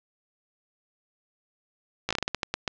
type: slowing click train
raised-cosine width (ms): 0.2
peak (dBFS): -9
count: 11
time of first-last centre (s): 2.09-2.678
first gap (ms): 16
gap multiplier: 1.27
effects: low-pass 6000 Hz 12 dB/octave